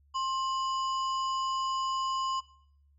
harmonic tone with a mistuned harmonic, 987.8 Hz, B5, in tune, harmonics 1 / 3 / 5 / 7, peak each -29 / -39 / -43 / -46 dBFS, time 0.14-2.41 s, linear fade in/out 20 ms, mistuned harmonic 1, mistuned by +120 cents, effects noise-tail reverb RT60 0.6 s tail -18 dB re dry + added 71 Hz sine -61 dBFS peak until 2.98 s

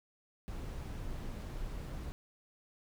brown noise, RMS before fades -41 dBFS, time 0.48-2.12 s, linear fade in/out 0 ms, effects none

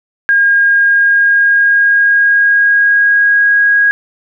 sine tone with pitch glide, 1622 to 1644.6 Hz, G#6 to G#6, -41 to -17 cents, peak -6 dBFS, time 0.29-3.91 s, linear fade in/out 0 ms, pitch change +24 cents, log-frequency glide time 0.86-3.59 s, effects none

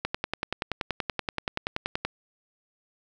click train, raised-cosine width 0.3 ms, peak -11 dBFS, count 22, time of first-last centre 0.05-2.05 s, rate 10.5 Hz, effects none

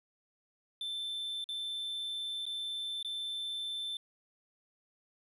triangle tone with dropouts, 3542 Hz, A7, 11 cents sharp, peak -34 dBFS, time 0.81-3.97 s, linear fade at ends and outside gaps 2 ms, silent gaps 1.442-1.489 / 2.455-2.464 / 3.028-3.047 s, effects resampled to 32000 Hz + 12-bit

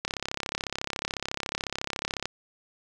click train, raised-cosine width 0.2 ms, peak -12 dBFS, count 76, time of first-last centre 0.05-2.256 s, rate 34 Hz, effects none

